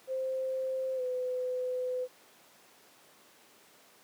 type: tone with pitch glide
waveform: sine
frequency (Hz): 523.3 to 504.6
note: C5 to B4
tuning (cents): 0 to +37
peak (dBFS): -30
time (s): 0.07-2.08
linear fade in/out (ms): 50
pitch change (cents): -63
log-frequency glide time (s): 0.96-1.01
effects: pink hiss -59 dBFS RMS until 4.03 s + high-pass 300 Hz 12 dB/octave